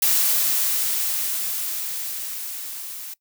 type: noise with level ramp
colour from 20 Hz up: blue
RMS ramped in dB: -18 to -35 dBFS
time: 0.02-3.14 s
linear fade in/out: 5 ms
effects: noise-tail reverb RT60 0.1 s tail -21 dB re dry